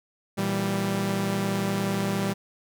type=chord; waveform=sawtooth; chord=E diminished; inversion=second; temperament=equal; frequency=116.54 / 164.81 / 196 Hz; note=Bb2 / E3 / G3; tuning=0 / 0 / 0 cents; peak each=-28 / -28 / -22 dBFS; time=0.37-2.34 s; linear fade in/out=20 ms; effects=none